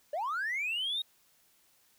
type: linear sweep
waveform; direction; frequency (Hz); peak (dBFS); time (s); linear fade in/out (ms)
triangle; up; 554.4 to 3787; -28; 0.13-1.02; 5
effects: tanh soft clip ceiling -27 dBFS + white hiss -67 dBFS RMS until 1.98 s